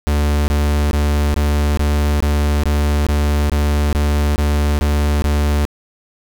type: tone bursts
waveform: 45% pulse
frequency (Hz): 73.42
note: D2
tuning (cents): 0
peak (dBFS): -13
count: 13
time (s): 0.07-5.652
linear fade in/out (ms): 0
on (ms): 410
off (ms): 21
effects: none